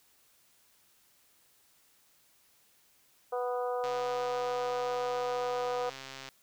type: harmonic tone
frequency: 246.9 Hz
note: B3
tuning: in tune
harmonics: 2 / 3 / 4 / 5 / 6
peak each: -32 / -36 / -41 / -41 / -51 dBFS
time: 3.32-5.9 s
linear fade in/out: 10 ms
type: click train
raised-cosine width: 0.2 ms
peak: -26 dBFS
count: 329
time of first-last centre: 3.84-6.288 s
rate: 134 Hz
effects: white hiss -66 dBFS RMS until 6.42 s